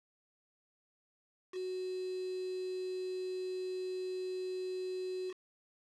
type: tone with quantisation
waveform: sine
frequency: 370 Hz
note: F#4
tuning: in tune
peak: -36 dBFS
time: 1.52-5.34 s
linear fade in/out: 50 ms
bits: 8
effects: low-pass 6000 Hz 12 dB/octave